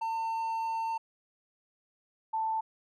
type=tone pair in turn; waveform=triangle / sine; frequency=902 / 885.5 Hz; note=A5 / A5; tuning=+43 / +11 cents; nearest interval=unison; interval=32 cents; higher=first; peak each=-28 dBFS; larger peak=neither; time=0.01-0.98 / 2.33-2.61 s; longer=first; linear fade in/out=10 ms; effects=none